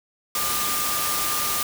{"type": "tone in noise", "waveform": "sine", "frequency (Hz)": 1200, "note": "D6", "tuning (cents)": 37, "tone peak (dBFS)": -29, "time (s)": [0.35, 1.63], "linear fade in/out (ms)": 2, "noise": "white", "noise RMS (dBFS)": -25, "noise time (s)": [0.35, 1.63], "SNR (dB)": -7, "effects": []}